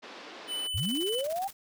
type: band-pass noise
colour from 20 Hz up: pink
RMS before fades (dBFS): -46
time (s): 0.02-0.68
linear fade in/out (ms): 20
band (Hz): 280 to 4800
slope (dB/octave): 24
type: tone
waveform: square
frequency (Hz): 3003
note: F#7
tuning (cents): +25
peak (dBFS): -32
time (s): 0.47-1.24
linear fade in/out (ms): 50
type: linear sweep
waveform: sine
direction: up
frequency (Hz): 69.5 to 805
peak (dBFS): -29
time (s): 0.74-1.48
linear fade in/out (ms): 10
type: noise with tremolo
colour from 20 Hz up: white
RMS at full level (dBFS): -43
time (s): 0.77-1.53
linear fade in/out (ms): 5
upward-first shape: square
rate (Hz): 17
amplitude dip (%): 75
effects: none